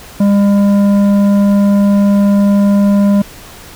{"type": "tone with tanh clipping", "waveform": "sine", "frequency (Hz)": 201.4, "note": "G3", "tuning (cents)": 47, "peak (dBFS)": -8, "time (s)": [0.2, 3.22], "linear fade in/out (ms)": 5, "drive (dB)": 10, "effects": ["pink hiss -34 dBFS RMS until 3.75 s"]}